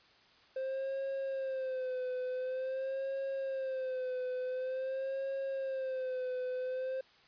triangle tone with vibrato, 523.3 Hz, C5, in tune, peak -32 dBFS, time 0.56-7.01 s, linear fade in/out 5 ms, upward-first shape sine, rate 0.47 Hz, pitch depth 60 cents each way, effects white hiss -63 dBFS RMS until 7.27 s + resampled to 11025 Hz

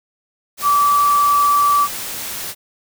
sine tone in noise, 1157 Hz, D6, 26 cents flat, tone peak -11 dBFS, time 0.62-1.88 s, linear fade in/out 50 ms, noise white, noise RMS -27 dBFS, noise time 0.57-2.55 s, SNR +13 dB, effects none

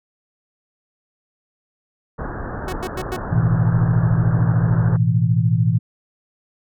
pink low-pass noise, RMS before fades -28 dBFS, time 2.18-4.97 s, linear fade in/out 10 ms, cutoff 1700 Hz, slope 96 dB/octave
sawtooth tone bursts, 370 Hz, F#4, in tune, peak -21 dBFS, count 4, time 2.68-3.164 s, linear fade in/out 2 ms, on 46 ms, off 100 ms
sine chord, A suspended second, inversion none, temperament equal, 110 / 123.47 / 164.81 Hz, A2 / B2 / E3, 0 / 0 / 0 cents, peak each -18 / -18 / -19 dBFS, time 3.31-5.79 s, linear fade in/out 20 ms
effects none

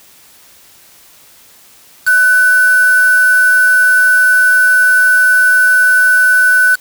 sine tone with quantisation, 1499 Hz, F#6, 22 cents sharp, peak -6 dBFS, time 2.06-6.76 s, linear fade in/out 20 ms, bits 3, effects white hiss -43 dBFS RMS until 6.8 s

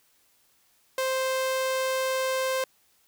sawtooth tone, 523.3 Hz, C5, in tune, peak -21 dBFS, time 0.98-2.64 s, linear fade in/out 2 ms, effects white hiss -65 dBFS RMS until 3.07 s

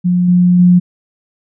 sine tone with level steps, 178.4 Hz, F3, 37 cents sharp, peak -9 / -6 / -4 dBFS, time 0.04-0.8 s, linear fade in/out 20 ms, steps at 0.28 / 0.59 s, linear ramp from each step 5 ms, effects none

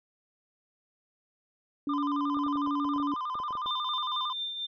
sine tone, 286.8 Hz, D4, 41 cents flat, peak -28 dBFS, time 1.87-3.14 s, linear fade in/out 2 ms
triangle tone with vibrato, 1108.7 Hz, C#6, in tune, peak -29 dBFS, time 1.89-4.33 s, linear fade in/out 5 ms, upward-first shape square, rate 11 Hz, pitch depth 140 cents each way
clicks, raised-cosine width 1 ms, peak -30 dBFS, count 12, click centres 2.37 / 2.465 / 2.557 / 2.674 / 2.852 / 2.962 / 3 / 3.354 / 3.401 / 3.507 / 3.553 / 3.66 s
sine tone with tremolo, 3590 Hz, A7, 34 cents sharp, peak -30 dBFS, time 3.65-4.67 s, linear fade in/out 20 ms, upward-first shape triangle, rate 4.2 Hz, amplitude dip 50%
effects resampled to 11025 Hz

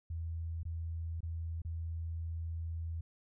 sine tone with dropouts, 82.41 Hz, E2, in tune, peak -36 dBFS, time 0.1-3.01 s, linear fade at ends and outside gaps 5 ms, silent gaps 0.632-0.652 / 1.206-1.23 / 1.619-1.649 s, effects none

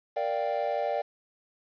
triangle chord, G minor seventh, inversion first, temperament equal, 466.2 / 587.3 / 698.5 / 784 Hz, Bb4 / D5 / F5 / G5, 0 / 0 / 0 / 0 cents, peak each -33 / -28 / -31 / -31 dBFS, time 0.16-1.02 s, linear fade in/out 10 ms, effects resampled to 11025 Hz + 9-bit

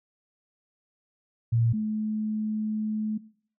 sine tone pair in turn, 115.9 / 215.2 Hz, A#2 / A3, -10 / -38 cents, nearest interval major seventh, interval 1072 cents, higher second, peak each -20 / -25 dBFS, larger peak first, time 1.52-1.73 / 1.73-3.18 s, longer second, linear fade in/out 10 ms, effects noise-tail reverb RT60 0.5 s tail -19 dB re dry

